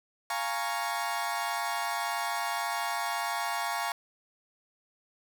30% pulse chord, Bb minor seventh, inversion second, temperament equal, 698.5 / 830.6 / 932.3 / 1108.7 Hz, F5 / Ab5 / Bb5 / Db6, 0 / 0 / 0 / 0 cents, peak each -33 dBFS, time 0.3-3.92 s, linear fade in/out 2 ms, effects none

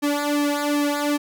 sawtooth tone with flanger, 290.9 Hz, D4, 16 cents flat, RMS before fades -22 dBFS, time 0.02-1.18 s, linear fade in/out 20 ms, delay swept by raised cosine 2 to 3.1 ms, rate 2.6 Hz, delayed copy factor -1, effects none

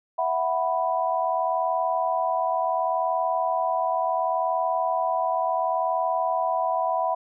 sine chord, E suspended second, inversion none, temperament equal, 659.3 / 740 / 987.8 Hz, E5 / F#5 / B5, 0 / 0 / 0 cents, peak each -26 dBFS, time 0.18-7.15 s, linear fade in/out 10 ms, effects none

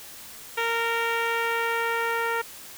10% pulse tone with low-pass filter sweep, 462 Hz, A#4, 16 cents flat, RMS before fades -26 dBFS, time 0.57-2.42 s, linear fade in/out 10 ms, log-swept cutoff 3400 to 1800 Hz, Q 1, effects white hiss -43 dBFS RMS until 2.77 s

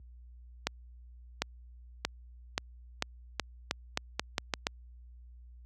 accelerating click train, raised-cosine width 0.2 ms, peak -11 dBFS, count 12, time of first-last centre 0.67-4.669 s, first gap 750 ms, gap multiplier 0.84, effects added 60 Hz sine -40 dBFS peak until 5.65 s + high-pass 100 Hz 12 dB/octave

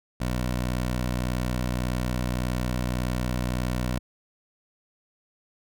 15% pulse tone, 61.74 Hz, B1, in tune, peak -19 dBFS, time 0.2-3.99 s, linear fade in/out 10 ms, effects none

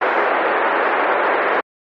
pink band-pass noise, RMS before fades -17 dBFS, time 0.01-1.61 s, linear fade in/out 10 ms, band 410 to 1900 Hz, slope 24 dB/octave, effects MP3 32 kbps

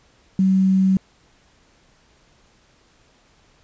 sine tone with quantisation, 190 Hz, F#3, 46 cents sharp, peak -13 dBFS, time 0.39-0.97 s, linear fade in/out 2 ms, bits 7, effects pink hiss -57 dBFS RMS until 3.63 s + resampled to 16000 Hz

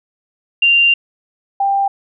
sine tone pair in turn, 2781 / 791.7 Hz, F7 / G5, -8 / +17 cents, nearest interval octave + minor seventh, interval 2175 cents, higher first, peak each -8 / -12 dBFS, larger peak first, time 0.62-0.94 / 1.6-1.88 s, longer first, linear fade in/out 5 ms, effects none

